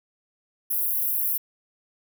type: high-pass noise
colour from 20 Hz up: pink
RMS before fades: -25 dBFS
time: 0.7-1.38 s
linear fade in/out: 10 ms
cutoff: 11000 Hz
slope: 96 dB/octave
effects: none